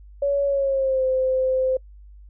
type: tone with pitch glide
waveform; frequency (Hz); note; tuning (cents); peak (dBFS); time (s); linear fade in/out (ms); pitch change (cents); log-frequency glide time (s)
sine; 563 to 519.3; C#5 to C5; +27 to -13; -18; 0.22-1.77; 5; -140; 0.45-1.04
effects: noise-tail reverb RT60 0.1 s tail -26 dB re dry + added 50 Hz sine -42 dBFS peak until 2.29 s